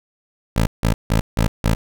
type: tone bursts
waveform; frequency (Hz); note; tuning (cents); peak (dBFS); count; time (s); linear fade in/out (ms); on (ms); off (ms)
15% pulse; 55; A1; 0; -8; 5; 0.56-1.75; 5; 110; 160
effects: none